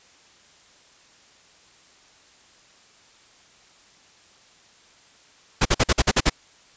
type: noise bursts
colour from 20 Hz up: pink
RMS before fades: -17 dBFS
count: 8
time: 5.61-6.298 s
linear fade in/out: 10 ms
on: 44 ms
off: 48 ms
effects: white hiss -54 dBFS RMS until 6.76 s + resampled to 16000 Hz